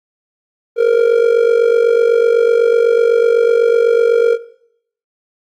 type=tone with amplitude modulation; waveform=triangle; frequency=466.2 Hz; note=A#4; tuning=in tune; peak=-3 dBFS; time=0.76-4.38 s; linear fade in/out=50 ms; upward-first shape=sine; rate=48 Hz; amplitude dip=75%; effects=noise-tail reverb RT60 0.7 s tail -18 dB re dry + Opus 32 kbps